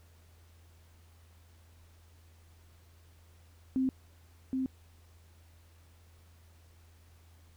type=tone with echo; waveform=sine; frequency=261.6 Hz; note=C4; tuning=in tune; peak=-26 dBFS; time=3.76-3.89 s; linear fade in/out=0 ms; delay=770 ms; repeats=1; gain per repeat=-3 dB; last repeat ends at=4.66 s; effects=added 83 Hz sine -57 dBFS peak until 7.56 s + pink hiss -66 dBFS RMS until 7.56 s